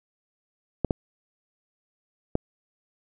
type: clicks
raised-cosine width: 2 ms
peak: -9 dBFS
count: 3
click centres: 0.847 / 0.908 / 2.354 s
effects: none